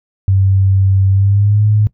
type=tone with pitch glide; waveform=sine; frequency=96.5 to 105.84 Hz; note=G2 to G#2; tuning=-27 to +33 cents; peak=-8 dBFS; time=0.28-1.87 s; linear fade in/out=0 ms; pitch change=+160 cents; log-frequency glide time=1.1-1.65 s; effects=noise-tail reverb RT60 0.1 s tail -19 dB re dry